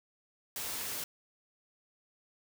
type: noise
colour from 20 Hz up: white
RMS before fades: -38 dBFS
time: 0.56-1.04 s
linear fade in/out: 2 ms
effects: none